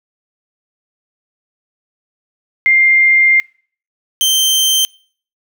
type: tone pair in turn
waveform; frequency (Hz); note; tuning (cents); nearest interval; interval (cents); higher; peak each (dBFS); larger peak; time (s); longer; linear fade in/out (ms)
sine / sawtooth; 2105 / 3125; C7 / G7; +10 / -6; perfect fifth; 684; second; -7; neither; 2.66-3.4 / 4.21-4.85; first; 0
effects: noise-tail reverb RT60 0.5 s tail -26 dB re dry